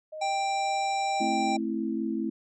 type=tone with tremolo; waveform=sine; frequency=621 Hz; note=D#5; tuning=3 cents flat; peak=-34 dBFS; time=0.12-1.58 s; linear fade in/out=10 ms; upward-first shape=triangle; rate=2.1 Hz; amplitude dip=60%
type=harmonic tone; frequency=786 Hz; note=G5; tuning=4 cents sharp; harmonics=1 / 3 / 5 / 7 / 9 / 10; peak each=-26 / -36 / -40 / -43 / -45 / -46 dBFS; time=0.21-1.57 s; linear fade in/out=10 ms
type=chord; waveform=sine; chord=A minor; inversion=none; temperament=just; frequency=220 / 264 / 330 Hz; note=A3 / C4 / E4; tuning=0 / +16 / +2 cents; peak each=-31 / -33 / -31 dBFS; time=1.2-2.3 s; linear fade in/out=10 ms
effects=none